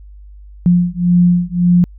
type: beating tone pair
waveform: sine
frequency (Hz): 175.4 / 177.2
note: F3 / F3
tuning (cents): +8 / +25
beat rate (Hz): 1.8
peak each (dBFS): -12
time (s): 0.66-1.84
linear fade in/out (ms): 0
effects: added 50 Hz sine -34 dBFS peak until 1.98 s